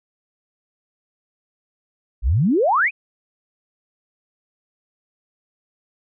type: exponential sweep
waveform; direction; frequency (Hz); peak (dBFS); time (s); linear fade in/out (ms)
sine; up; 48.26 to 2637; -14; 2.22-2.91; 50
effects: none

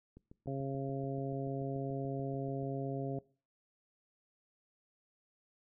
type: click train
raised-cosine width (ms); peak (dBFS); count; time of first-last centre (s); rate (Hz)
3; -40; 18; 0.17-2.63; 6.91
type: harmonic tone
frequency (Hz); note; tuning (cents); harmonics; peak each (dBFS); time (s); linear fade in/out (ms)
136.3; C#3; -29; 1 / 2 / 3 / 4 / 5; -38 / -41 / -43 / -44 / -45; 0.47-3.19; 2
effects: noise-tail reverb RT60 0.4 s tail -22 dB re dry

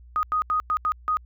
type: tone bursts at uneven times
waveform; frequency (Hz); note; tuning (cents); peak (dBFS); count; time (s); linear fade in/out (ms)
sine; 1246; D#6; +2; -20; 6; 0.16-0.23 / 0.32-0.42 / 0.5-0.6 / 0.7-0.77 / 0.85-0.92 / 1.08-1.17; 0
effects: added 60 Hz sine -45 dBFS peak until 1.25 s

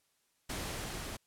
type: noise with level ramp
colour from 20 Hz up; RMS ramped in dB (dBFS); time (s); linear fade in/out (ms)
pink; -38 to -42; 0.49-1.17; 10
effects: white hiss -75 dBFS RMS until 1.26 s + low-pass 12000 Hz 12 dB/octave

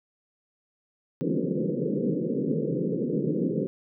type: band-pass noise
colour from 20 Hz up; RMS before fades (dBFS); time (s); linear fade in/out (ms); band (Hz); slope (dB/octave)
pink; -27; 1.21-3.67; 0; 140 to 520; 96
effects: none

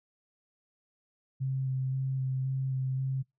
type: tone with vibrato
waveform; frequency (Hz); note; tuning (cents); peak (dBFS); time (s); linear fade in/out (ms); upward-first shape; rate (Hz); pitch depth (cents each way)
sine; 132.1; C3; +17; -28; 1.4-3.23; 20; square; 1.9; 12
effects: noise-tail reverb RT60 0.2 s tail -25 dB re dry

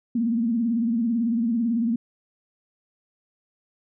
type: tone with vibrato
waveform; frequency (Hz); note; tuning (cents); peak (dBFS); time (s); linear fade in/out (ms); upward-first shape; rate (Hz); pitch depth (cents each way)
sine; 231.5; A#3; -12; -20; 0.15-1.96; 5; sine; 18; 96
effects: none

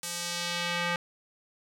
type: tone with band-pass filter sweep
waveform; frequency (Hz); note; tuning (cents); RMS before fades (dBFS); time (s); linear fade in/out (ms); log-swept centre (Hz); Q
square; 173.5; F3; -11; -32; 0.03-0.96; 2; 8600 to 1900; 1
effects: none

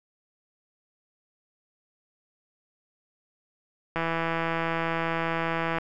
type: click train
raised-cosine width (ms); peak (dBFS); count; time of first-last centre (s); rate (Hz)
0.5; -13; 302; 3.96-5.784; 165
effects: none

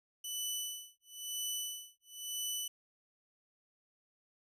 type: tone with tremolo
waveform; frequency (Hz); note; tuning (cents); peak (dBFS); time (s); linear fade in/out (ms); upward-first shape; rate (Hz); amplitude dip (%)
15% pulse; 2983; F#7; +13; -28; 0.24-2.68; 5; sine; 1; 100
effects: none

